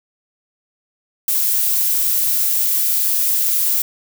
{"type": "noise", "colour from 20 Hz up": "violet", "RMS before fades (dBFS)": -17, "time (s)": [1.28, 3.82], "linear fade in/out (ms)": 2, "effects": []}